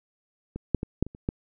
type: clicks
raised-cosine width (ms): 3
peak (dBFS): -21 / -8 / -17 / -9 / -25 / -30 / -13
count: 7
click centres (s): 0.56 / 0.747 / 0.831 / 1.026 / 1.066 / 1.149 / 1.289
effects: none